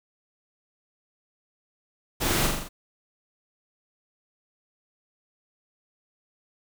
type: noise with echo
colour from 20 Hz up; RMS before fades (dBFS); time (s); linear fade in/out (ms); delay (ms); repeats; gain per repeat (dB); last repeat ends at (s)
pink; -26; 2.2-2.48; 20; 42; 5; -3; 2.69
effects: none